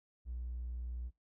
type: tone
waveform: triangle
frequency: 60.6 Hz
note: B1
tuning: 32 cents flat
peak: -35 dBFS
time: 0.25-1.11 s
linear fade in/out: 50 ms
effects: noise-tail reverb RT60 0.2 s tail -25 dB re dry + tanh soft clip ceiling -35 dBFS